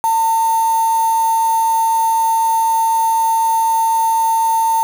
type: tone with quantisation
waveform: sine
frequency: 902 Hz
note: A5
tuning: 43 cents sharp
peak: -12 dBFS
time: 0.04-4.83 s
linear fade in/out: 0 ms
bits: 4
effects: none